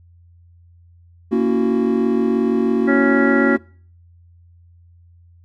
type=chord; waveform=triangle; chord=F# dominant seventh; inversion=first; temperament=just; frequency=231.2 / 277.5 / 333 / 370 Hz; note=A#3 / C#4 / E4 / F#4; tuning=-14 / +2 / +18 / 0 cents; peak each=-16 / -20 / -22 / -17 dBFS; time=1.31-3.58 s; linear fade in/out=20 ms
type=harmonic tone; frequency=277.7 Hz; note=C#4; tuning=3 cents sharp; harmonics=1 / 2 / 3 / 5 / 6 / 7; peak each=-21 / -22 / -31 / -22 / -28 / -23 dBFS; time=2.87-3.57 s; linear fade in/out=20 ms
effects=noise-tail reverb RT60 0.5 s tail -26 dB re dry + added 86 Hz sine -46 dBFS peak until 5.44 s